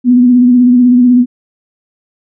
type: tone with vibrato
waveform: sine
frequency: 246.9 Hz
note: B3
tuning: in tune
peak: -3 dBFS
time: 0.04-1.26 s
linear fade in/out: 50 ms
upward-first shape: sine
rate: 16 Hz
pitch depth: 38 cents each way
effects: none